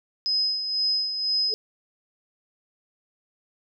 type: tone with tremolo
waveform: sine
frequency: 5060 Hz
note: D#8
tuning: 28 cents sharp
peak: -20 dBFS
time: 0.26-1.54 s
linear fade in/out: 0 ms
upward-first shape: sine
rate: 2 Hz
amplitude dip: 55%
type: tone with exponential growth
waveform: sine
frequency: 433.4 Hz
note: A4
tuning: 26 cents flat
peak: -27 dBFS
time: 1.47-1.54 s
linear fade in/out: 2 ms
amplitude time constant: 15 ms
effects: none